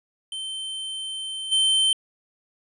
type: tone with level steps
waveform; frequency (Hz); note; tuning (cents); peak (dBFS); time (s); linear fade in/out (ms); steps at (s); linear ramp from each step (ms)
square; 3100; G7; -20; -30 / -18; 0.32-1.93; 2; 1.51; 20
effects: resampled to 24000 Hz